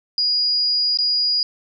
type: tone with dropouts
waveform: sine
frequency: 4886 Hz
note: D#8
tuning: 32 cents flat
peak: -16 dBFS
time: 0.18-1.43 s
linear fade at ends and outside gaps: 1 ms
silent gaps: 0.973-0.987 s
effects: none